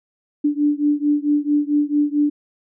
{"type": "beating tone pair", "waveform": "sine", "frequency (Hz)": [291.7, 296.2], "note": ["D4", "D4"], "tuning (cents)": [-12, 15], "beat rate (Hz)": 4.5, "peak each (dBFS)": [-18, -19], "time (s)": [0.44, 2.3], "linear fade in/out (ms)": 10, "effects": []}